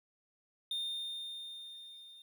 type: tone with level ramp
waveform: triangle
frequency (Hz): 3637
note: A#7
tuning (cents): -43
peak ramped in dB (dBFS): -32 to -51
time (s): 0.71-2.22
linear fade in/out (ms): 2
effects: 12-bit